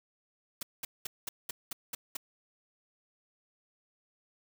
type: noise bursts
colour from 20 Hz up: white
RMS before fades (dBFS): -37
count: 8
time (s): 0.61-2.17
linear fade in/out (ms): 5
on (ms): 20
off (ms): 200
effects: none